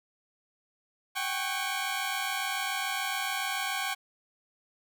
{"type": "tone cluster", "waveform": "15% pulse", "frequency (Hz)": [759, 799, 1105], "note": ["F#5", "G5", "C#6"], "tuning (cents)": [44, 33, -6], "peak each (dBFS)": -28, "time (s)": [1.15, 3.95], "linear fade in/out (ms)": 20, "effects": []}